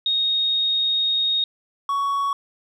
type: tone pair in turn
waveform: sine / triangle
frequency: 3729 / 1118 Hz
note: A#7 / C#6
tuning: 0 / +14 cents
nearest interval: octave + major sixth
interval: 2086 cents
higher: first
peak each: -18 / -18 dBFS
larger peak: neither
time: 0.06-1.44 / 1.89-2.33 s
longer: first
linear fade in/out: 2 ms
effects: none